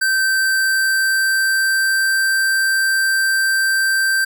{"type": "tone with pitch glide", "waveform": "square", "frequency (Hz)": [1555, 1564.9], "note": ["G6", "G6"], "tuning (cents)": [-14, -3], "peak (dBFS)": -15, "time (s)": [0.01, 4.25], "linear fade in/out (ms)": 10, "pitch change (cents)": 11, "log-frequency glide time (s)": [0.3, 2.16], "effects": []}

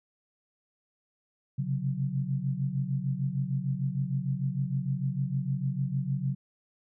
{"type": "tone cluster", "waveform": "sine", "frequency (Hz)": [132, 138.6, 183.7], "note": ["C3", "C#3", "F#3"], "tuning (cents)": [16, 0, -12], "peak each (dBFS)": [-32, -30, -34], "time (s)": [1.58, 6.35], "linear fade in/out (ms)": 10, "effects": []}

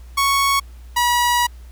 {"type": "tone pair in turn", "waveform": "sawtooth", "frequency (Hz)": [1108.7, 966.4], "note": ["C#6", "B5"], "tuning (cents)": [0, -38], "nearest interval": "major second", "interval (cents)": 238, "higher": "first", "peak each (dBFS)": -11, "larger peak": "neither", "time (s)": [[0.17, 0.6], [0.96, 1.47]], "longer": "second", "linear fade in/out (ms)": 10, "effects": ["added 60 Hz sine -36 dBFS peak until 1.71 s", "pink hiss -53 dBFS RMS until 1.71 s"]}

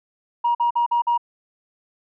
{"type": "tone bursts", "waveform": "sine", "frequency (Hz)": 950, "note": "A#5", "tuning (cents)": 33, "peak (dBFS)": -15, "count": 5, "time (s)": [0.44, 1.178], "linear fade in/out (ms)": 10, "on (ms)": 110, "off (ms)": 47, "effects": ["tanh soft clip ceiling -13 dBFS"]}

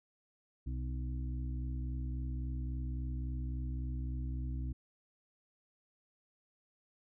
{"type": "harmonic tone with a mistuned harmonic", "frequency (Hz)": 63.6, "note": "C2", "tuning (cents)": -48, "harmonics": [1, 2, 4, 5], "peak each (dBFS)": [-36, -42, -48, -52], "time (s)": [0.66, 4.73], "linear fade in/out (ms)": 10, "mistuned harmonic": 5, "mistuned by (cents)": -21, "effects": []}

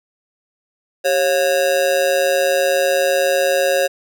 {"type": "tone with amplitude modulation", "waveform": "square", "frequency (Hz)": 546, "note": "C#5", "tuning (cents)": -26, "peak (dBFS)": -11, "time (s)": [1.04, 3.88], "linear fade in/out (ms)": 20, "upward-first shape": "sine", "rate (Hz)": 156, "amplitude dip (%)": 80, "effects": []}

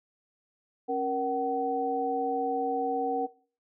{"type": "tone cluster", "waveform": "sine", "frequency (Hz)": [273.5, 470.6, 756], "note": ["C#4", "A#4", "F#5"], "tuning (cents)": [-23, 16, 37], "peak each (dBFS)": [-34, -30, -30], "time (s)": [0.88, 3.27], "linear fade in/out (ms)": 20, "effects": ["noise-tail reverb RT60 0.4 s tail -19 dB re dry"]}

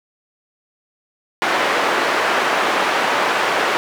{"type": "band-pass noise", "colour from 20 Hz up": "white", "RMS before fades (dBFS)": -18, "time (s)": [1.42, 3.77], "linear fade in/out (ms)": 0, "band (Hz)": [380, 1600], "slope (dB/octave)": 12, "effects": []}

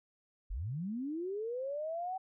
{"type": "linear sweep", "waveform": "sine", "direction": "up", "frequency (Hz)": [34.65, 767], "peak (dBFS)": -35, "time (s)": [0.5, 2.18], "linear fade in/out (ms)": 10, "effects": []}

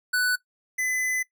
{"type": "tone pair in turn", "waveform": "square", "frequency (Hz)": [1490, 2015], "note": ["F#6", "B6"], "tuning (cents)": [12, 34], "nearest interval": "perfect fourth", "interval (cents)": 522, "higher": "second", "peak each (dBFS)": [-21, -25], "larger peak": "first", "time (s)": [[0.13, 0.36], [0.78, 1.23]], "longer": "second", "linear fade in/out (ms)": 10, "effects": ["noise-tail reverb RT60 0.1 s tail -18 dB re dry"]}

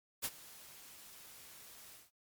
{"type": "noise with ADSR envelope", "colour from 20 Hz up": "white", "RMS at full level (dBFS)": -35, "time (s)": [0.22, 2.11], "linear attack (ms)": 27, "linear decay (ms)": 47, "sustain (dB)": -20, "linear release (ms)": 170, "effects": ["MP3 96 kbps"]}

